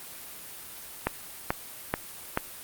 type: click train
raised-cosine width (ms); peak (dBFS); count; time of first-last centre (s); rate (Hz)
0.5; -9; 4; 1.07-2.374; 2.3
effects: white hiss -43 dBFS RMS until 2.63 s + Opus 32 kbps